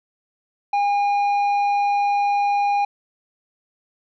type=tone with tanh clipping; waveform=sine; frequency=812 Hz; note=G#5; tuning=39 cents flat; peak=-18 dBFS; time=0.73-2.85 s; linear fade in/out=5 ms; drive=7 dB; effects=none